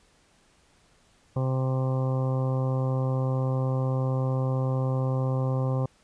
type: harmonic tone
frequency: 130.81 Hz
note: C3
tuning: in tune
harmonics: 1 / 2 / 3 / 4 / 5 / 6 / 7 / 8 / 9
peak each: -24 / -35 / -38 / -33 / -45 / -41 / -46 / -41 / -47 dBFS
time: 1.36-5.86 s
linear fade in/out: 5 ms
effects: pink hiss -62 dBFS RMS until 6.03 s + resampled to 22050 Hz